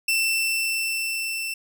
sawtooth tone with level ramp, 2678 Hz, E7, 27 cents sharp, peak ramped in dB -16 to -24 dBFS, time 0.08-1.54 s, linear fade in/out 5 ms, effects none

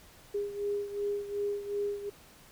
sine beating tone pair, 407 / 409.7 Hz, G#4 / G#4, -35 / -24 cents, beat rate 2.7 Hz, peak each -32 / -37 dBFS, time 0.34-2.1 s, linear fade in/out 10 ms, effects pink hiss -56 dBFS RMS until 2.51 s

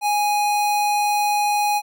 square tone, 829 Hz, G#5, 3 cents flat, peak -18 dBFS, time 0.01-1.82 s, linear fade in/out 50 ms, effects none

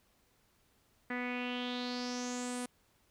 sawtooth tone with low-pass filter sweep, 246.9 Hz, B3, in tune, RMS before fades -38 dBFS, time 1.1-2.66 s, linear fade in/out 5 ms, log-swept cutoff 1900 to 9600 Hz, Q 5.3, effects pink hiss -71 dBFS RMS until 3.1 s

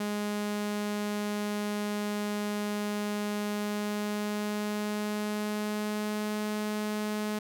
sawtooth tone with pitch glide, 207.7 to 211.5 Hz, G#3 to G#3, 0 to +32 cents, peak -26 dBFS, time 0-7.39 s, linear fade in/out 5 ms, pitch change +32 cents, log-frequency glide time 3.53-6.41 s, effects none

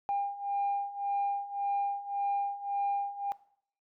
sine beating tone pair, 802 / 803.8 Hz, G5 / G5, +39 / +43 cents, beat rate 1.8 Hz, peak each -34 / -31 dBFS, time 0.09-3.32 s, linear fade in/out 0 ms, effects noise-tail reverb RT60 0.6 s tail -19 dB re dry + tanh soft clip ceiling -24 dBFS

